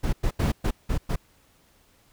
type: noise bursts at uneven times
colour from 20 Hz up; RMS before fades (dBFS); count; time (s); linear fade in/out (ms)
brown; -23; 6; 0.03-0.13 / 0.23-0.31 / 0.39-0.52 / 0.64-0.71 / 0.89-0.98 / 1.09-1.16; 10
effects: pink hiss -61 dBFS RMS until 2.12 s